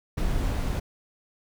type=noise; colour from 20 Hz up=brown; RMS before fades=-26 dBFS; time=0.17-0.8 s; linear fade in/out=10 ms; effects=none